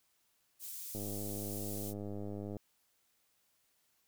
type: high-pass noise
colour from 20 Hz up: pink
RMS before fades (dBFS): -45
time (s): 0.59-1.94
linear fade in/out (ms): 50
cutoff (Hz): 9300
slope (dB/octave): 12
type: click train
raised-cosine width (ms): 2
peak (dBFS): -30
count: 166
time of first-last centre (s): 0.95-2.568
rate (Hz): 102
effects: white hiss -75 dBFS RMS until 4.07 s